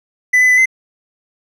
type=tone with pitch steps; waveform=triangle; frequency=1998 / 2010 / 1998 / 2058 Hz; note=B6 / B6 / B6 / C7; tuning=+20 / +30 / +20 / -29 cents; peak=-6 dBFS; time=0.33-0.658 s; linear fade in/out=10 ms; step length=82 ms; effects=none